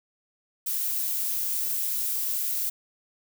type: noise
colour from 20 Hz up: violet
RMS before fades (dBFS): -28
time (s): 0.66-2.7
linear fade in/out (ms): 10
effects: none

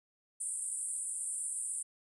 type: band-pass noise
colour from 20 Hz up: pink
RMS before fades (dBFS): -38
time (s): 0.4-1.83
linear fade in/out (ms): 10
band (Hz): 8300 to 9700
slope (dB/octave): 96
effects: none

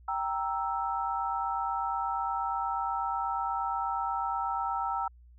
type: chord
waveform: sine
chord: E diminished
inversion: first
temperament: equal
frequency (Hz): 784 / 932.3 / 1318.5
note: G5 / Bb5 / E6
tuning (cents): 0 / 0 / 0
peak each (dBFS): -33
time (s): 0.08-5.08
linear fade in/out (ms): 5
effects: added 60 Hz sine -52 dBFS peak until 5.38 s

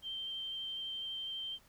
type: tone with vibrato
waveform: sine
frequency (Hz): 3136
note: G7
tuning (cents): 0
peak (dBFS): -38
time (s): 0.02-1.59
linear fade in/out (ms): 50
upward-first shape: sine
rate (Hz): 12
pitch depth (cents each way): 9
effects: pink hiss -65 dBFS RMS until 1.68 s

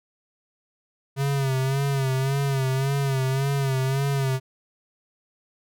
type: tone with vibrato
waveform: square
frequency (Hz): 135.6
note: C#3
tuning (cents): -38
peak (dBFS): -22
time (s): 1.16-4.4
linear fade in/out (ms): 50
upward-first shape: sine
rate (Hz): 1.8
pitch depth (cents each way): 58
effects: none

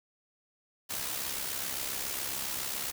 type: noise with amplitude modulation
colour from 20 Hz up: white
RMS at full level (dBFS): -33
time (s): 0.89-2.92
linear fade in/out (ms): 20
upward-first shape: sine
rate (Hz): 67.3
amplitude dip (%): 50
effects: none

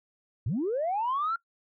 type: linear sweep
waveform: sine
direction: up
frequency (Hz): 88.5 to 1393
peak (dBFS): -25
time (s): 0.46-1.36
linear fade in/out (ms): 5
effects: noise-tail reverb RT60 0.1 s tail -22 dB re dry + tanh soft clip ceiling -22 dBFS

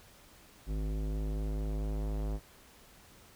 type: tone with low-pass filter sweep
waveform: square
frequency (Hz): 52.2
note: G#1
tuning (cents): +10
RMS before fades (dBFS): -34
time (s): 0.66-2.4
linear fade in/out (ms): 50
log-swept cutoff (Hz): 360 to 710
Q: 0.99
effects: pink hiss -58 dBFS RMS until 3.35 s

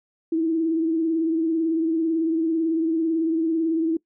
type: tone with vibrato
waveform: sine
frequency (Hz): 325.1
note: E4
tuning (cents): -24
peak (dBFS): -19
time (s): 0.32-3.97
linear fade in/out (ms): 5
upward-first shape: triangle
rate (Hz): 18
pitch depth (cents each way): 54
effects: noise-tail reverb RT60 0.1 s tail -22 dB re dry

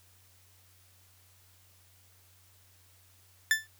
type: tone with exponential decay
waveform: 40% pulse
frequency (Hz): 1760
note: A6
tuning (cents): 0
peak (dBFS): -18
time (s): 3.51-3.67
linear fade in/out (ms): 1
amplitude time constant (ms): 34
effects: added 92 Hz sine -63 dBFS peak until 3.79 s + white hiss -63 dBFS RMS until 3.79 s

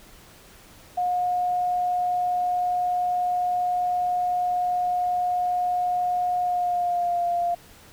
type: tone with pitch glide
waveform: sine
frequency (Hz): 719 to 696.9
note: F#5 to F5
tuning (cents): -50 to -4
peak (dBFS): -21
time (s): 0.97-7.55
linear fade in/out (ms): 10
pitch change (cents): -54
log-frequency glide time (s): 6.41-7.24
effects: pink hiss -50 dBFS RMS until 7.92 s

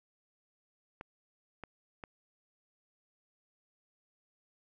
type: clicks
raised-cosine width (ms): 0.5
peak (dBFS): -28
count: 3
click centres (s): 1.011 / 1.637 / 2.038
effects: none

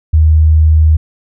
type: tone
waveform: sine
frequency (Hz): 78.3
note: D#2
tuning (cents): +11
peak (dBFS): -4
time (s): 0.13-0.97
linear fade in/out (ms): 10
effects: none

